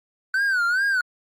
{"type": "tone with vibrato", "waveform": "triangle", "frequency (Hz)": 1503, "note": "F#6", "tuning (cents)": 27, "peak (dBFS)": -17, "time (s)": [0.34, 1.01], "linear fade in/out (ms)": 2, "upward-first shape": "sine", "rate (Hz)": 2.4, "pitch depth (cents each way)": 140, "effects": ["Opus 48 kbps"]}